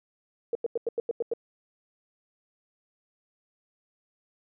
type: tone bursts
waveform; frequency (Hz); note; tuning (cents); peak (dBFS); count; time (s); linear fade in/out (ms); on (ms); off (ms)
sine; 466.2; A#4; 0; -24; 8; 0.53-1.336; 2; 22; 90
effects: none